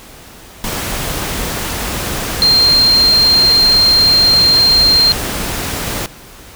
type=tone in noise; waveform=sine; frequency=4186 Hz; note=C8; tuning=in tune; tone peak=-7 dBFS; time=2.42-5.12 s; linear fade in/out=0 ms; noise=pink; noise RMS=-20 dBFS; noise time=0.64-6.06 s; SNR=+10 dB; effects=pink hiss -37 dBFS RMS until 6.55 s